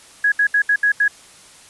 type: tone bursts at uneven times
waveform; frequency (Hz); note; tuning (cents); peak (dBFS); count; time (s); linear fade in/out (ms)
sine; 1667; G#6; +6; -12; 6; 0.24-0.32 / 0.39-0.47 / 0.54-0.62 / 0.69-0.76 / 0.83-0.92 / 1-1.08; 5
effects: white hiss -45 dBFS RMS until 1.69 s + resampled to 24000 Hz